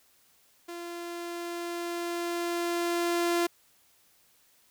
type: tone with level ramp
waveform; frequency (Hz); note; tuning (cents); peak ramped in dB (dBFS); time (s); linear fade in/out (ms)
sawtooth; 344.3; F4; -25; -34 to -20; 0.68-3.47; 10
effects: white hiss -64 dBFS RMS until 4.7 s